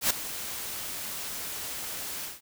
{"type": "noise with ADSR envelope", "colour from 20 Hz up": "white", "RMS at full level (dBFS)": -22, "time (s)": [0.01, 2.41], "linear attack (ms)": 93, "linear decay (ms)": 7, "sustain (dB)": -14, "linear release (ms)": 170, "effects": []}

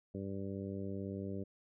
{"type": "harmonic tone", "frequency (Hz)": 98, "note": "G2", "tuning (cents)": 0, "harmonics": [1, 2, 3, 4, 5, 6], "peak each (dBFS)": [-44, -42, -46, -46, -49, -52], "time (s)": [0.14, 1.44], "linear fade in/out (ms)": 10, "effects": []}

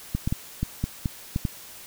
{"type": "clicks", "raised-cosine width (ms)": 5, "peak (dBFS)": -12, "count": 8, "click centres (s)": [0.15, 0.275, 0.325, 0.63, 0.84, 1.058, 1.361, 1.452], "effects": ["white hiss -44 dBFS RMS until 1.86 s"]}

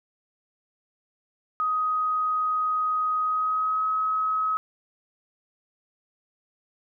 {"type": "tone with pitch glide", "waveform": "sine", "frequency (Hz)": [1254, 1276.7], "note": ["D#6", "D#6"], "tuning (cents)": [13, 44], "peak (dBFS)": -22, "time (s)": [1.6, 4.57], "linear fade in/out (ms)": 0, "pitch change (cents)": 31, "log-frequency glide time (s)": [3.22, 3.87], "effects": []}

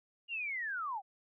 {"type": "linear sweep", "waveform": "sine", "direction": "down", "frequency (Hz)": [2860, 731], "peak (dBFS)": -35, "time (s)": [0.28, 1.02], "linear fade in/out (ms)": 50, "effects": []}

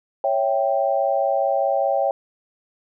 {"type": "chord", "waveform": "sine", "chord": "C# diminished", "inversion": "none", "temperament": "equal", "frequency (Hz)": [554.4, 659.3, 784], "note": ["C#5", "E5", "G5"], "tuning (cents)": [0, 0, 0], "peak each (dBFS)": [-21, -23, -22], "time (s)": [0.24, 2.11], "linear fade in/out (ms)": 2, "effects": []}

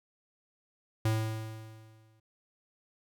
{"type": "tone with exponential decay", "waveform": "square", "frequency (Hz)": 110.2, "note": "A2", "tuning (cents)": 3, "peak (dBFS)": -25, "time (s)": [1.05, 2.2], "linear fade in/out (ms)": 5, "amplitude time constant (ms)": 250, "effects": []}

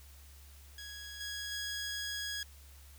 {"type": "tone with level steps", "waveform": "15% pulse", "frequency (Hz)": 1661.2, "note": "G#6", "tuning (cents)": 0, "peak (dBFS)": [-38, -32, -30], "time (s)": [0.78, 2.43], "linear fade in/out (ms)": 2, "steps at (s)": [1.2, 1.51], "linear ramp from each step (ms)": 10, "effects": ["added 70 Hz sine -53 dBFS peak until 2.98 s", "white hiss -60 dBFS RMS until 2.98 s"]}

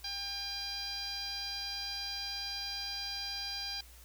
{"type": "tone with low-pass filter", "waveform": "10% pulse", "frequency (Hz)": 801, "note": "G5", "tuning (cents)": 37, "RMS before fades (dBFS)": -39, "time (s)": [0.04, 3.81], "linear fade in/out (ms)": 5, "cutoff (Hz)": 4900, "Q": 6.8, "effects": ["added 60 Hz sine -54 dBFS peak until 4.04 s", "white hiss -58 dBFS RMS until 4.04 s"]}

